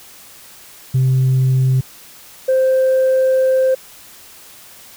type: tone pair in turn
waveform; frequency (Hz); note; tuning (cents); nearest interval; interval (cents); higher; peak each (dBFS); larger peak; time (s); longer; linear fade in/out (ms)
sine; 130.6 / 522.4; C3 / C5; -3 / -3; 2 octaves; 2400; second; -9; neither; 0.94-1.81 / 2.48-3.75; second; 10
effects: tanh soft clip ceiling -9 dBFS + white hiss -41 dBFS RMS until 4.96 s